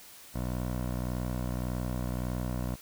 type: tone with low-pass filter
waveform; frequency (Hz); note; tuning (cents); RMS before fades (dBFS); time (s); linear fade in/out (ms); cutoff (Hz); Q
15% pulse; 61.74; B1; 0; -33; 0.34-2.76; 20; 1200; 0.76
effects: white hiss -51 dBFS RMS until 2.81 s